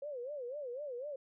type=tone with vibrato; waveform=sine; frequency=535 Hz; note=C5; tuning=38 cents sharp; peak=-39 dBFS; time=0.02-1.16 s; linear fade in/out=5 ms; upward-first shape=sine; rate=4 Hz; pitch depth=200 cents each way; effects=none